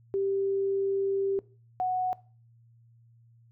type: tone pair in turn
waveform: sine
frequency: 392 / 738.1 Hz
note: G4 / F#5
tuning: 0 / -4 cents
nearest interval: major seventh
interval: 1096 cents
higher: second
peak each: -25 dBFS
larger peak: neither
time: 0.14-1.39 / 1.8-2.13 s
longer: first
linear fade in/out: 0 ms
effects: noise-tail reverb RT60 0.4 s tail -21 dB re dry + added 116 Hz sine -56 dBFS peak until 3.51 s